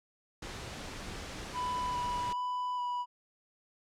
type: noise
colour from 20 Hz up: pink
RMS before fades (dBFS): -42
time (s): 0.42-2.33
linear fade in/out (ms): 5
type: tone with vibrato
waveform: triangle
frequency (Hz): 987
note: B5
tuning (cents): -1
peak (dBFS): -30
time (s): 1.53-3.06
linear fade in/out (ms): 50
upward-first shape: square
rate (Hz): 1.2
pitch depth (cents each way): 11
effects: low-pass 7000 Hz 12 dB/octave